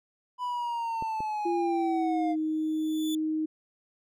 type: linear sweep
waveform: triangle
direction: down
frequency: 996 to 694 Hz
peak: -27 dBFS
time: 0.38-2.36 s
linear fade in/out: 50 ms
type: clicks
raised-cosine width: 2 ms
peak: -25 dBFS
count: 2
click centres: 1.024 / 1.205 s
type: tone with pitch glide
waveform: sine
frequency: 344.7 to 312.5 Hz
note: F4 to D#4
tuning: -23 to +8 cents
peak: -26 dBFS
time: 1.45-3.46 s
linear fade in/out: 10 ms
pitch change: -169 cents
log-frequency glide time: 1.58-2.36 s
type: tone with exponential growth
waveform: sawtooth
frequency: 3474 Hz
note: A7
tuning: 23 cents flat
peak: -31 dBFS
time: 2.36-3.15 s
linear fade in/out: 2 ms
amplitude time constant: 170 ms
effects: none